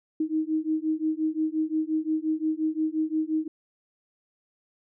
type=beating tone pair; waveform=sine; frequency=311.1 / 316.8 Hz; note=D#4 / D#4; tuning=0 / +31 cents; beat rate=5.7 Hz; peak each=-27 dBFS; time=0.2-3.48 s; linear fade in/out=5 ms; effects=none